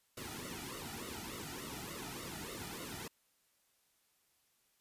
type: noise with flanger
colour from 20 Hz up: pink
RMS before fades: -45 dBFS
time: 0.17-3.08 s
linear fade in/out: 5 ms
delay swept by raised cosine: 1.2 to 1.89 ms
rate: 3.4 Hz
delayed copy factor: -0.9
effects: white hiss -75 dBFS RMS until 4.8 s + resampled to 32000 Hz